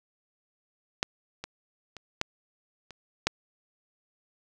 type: clicks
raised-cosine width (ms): 0.2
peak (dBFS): -8 / -19 / -25 / -9 / -27 / -6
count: 6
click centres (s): 1.029 / 1.44 / 1.967 / 2.214 / 2.907 / 3.27
effects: none